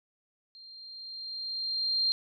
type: tone with level ramp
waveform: sine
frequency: 4186 Hz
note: C8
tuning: in tune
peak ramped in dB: -48 to -23 dBFS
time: 0.55-2.12 s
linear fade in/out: 0 ms
effects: none